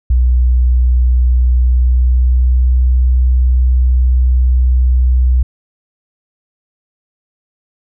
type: tone with pitch glide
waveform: sine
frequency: 61.74 to 62.71 Hz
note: B1 to B1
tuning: 0 to +27 cents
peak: -7 dBFS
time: 0.1-5.43 s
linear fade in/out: 5 ms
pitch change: +27 cents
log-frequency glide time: 1.54-2.78 s
effects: none